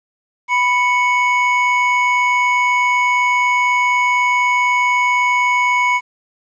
triangle tone pair together, 987.8 / 2218 Hz, B5 / C#7, 0 / 0 cents, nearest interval octave + major second, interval 1400 cents, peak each -13 / -14 dBFS, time 0.48-6.01 s, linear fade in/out 50 ms, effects resampled to 16000 Hz + 8-bit

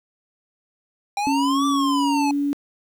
square exponential two-way sweep, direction up then down, 794 to 1174.7 to 845 Hz, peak -22 dBFS, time 1.17-2.31 s, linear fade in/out 2 ms, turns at 1.66 s
sine tone with pitch glide, 277.2 to 285 Hz, C#4 to C#4, 0 to +48 cents, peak -19 dBFS, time 1.27-2.53 s, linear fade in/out 0 ms, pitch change +48 cents, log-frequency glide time 1.57-2.33 s
effects low-pass 9000 Hz 12 dB/octave + 8-bit

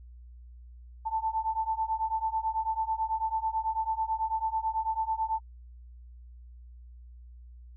sine beating tone pair, 880 / 889.1 Hz, A5 / A5, 0 / +18 cents, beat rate 9.1 Hz, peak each -31 / -30 dBFS, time 1.05-5.4 s, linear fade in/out 20 ms, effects added 60 Hz sine -46 dBFS peak until 7.76 s

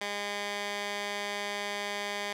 15% pulse tone with band-pass filter, 203.9 Hz, G#3, 32 cents flat, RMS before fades -35 dBFS, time 0.01-2.33 s, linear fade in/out 5 ms, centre 2600 Hz, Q 0.68, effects none

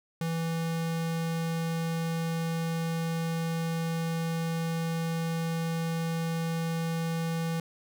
square tone, 164.81 Hz, E3, in tune, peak -29 dBFS, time 0.21-7.6 s, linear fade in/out 2 ms, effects none

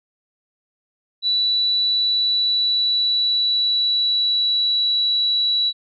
sine tone with pitch glide, 3951 to 3924 Hz, B7 to B7, 0 to -12 cents, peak -16 dBFS, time 1.22-5.73 s, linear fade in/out 50 ms, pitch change -12 cents, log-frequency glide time 2-4.93 s, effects none

